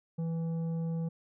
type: tone with tanh clipping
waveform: sine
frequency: 164.81 Hz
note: E3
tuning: in tune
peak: -32 dBFS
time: 0.18-1.09 s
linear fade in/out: 10 ms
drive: 8 dB
effects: none